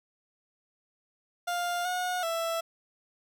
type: tone with pitch steps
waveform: 30% pulse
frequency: 702 / 725 / 663 Hz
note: F5 / F#5 / E5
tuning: +9 / -35 / +10 cents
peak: -26 dBFS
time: 1.47-2.61 s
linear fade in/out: 10 ms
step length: 380 ms
effects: none